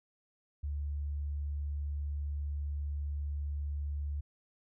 sine tone, 72.5 Hz, D2, 22 cents flat, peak -33 dBFS, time 0.63-4.21 s, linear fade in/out 10 ms, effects none

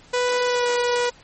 sawtooth tone with pitch glide, 493.9 to 486 Hz, B4 to B4, 0 to -28 cents, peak -15 dBFS, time 0.13-1.1 s, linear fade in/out 10 ms, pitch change -28 cents, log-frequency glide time 0.45-0.67 s, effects pink hiss -50 dBFS RMS until 1.23 s + MP3 32 kbps

